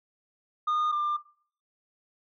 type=tone pair in turn; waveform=sine; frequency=1223 / 1194.4 Hz; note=D#6 / D6; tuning=-30 / +29 cents; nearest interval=unison; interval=41 cents; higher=first; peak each=-21 / -23 dBFS; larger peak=first; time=0.67-0.92 / 0.92-1.17 s; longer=neither; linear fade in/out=10 ms; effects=noise-tail reverb RT60 0.5 s tail -20 dB re dry + tanh soft clip ceiling -23 dBFS